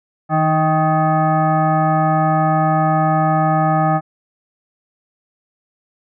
sine tone with frequency modulation, 311.1 Hz, D#4, in tune, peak -12 dBFS, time 0.29-4.01 s, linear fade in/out 50 ms, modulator 470 Hz, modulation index 1.9, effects none

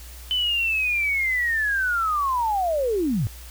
sine linear sweep, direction down, 3042 to 92.5 Hz, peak -20 dBFS, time 0.31-3.27 s, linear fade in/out 0 ms, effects added 60 Hz sine -39 dBFS peak until 3.5 s + white hiss -45 dBFS RMS until 3.5 s

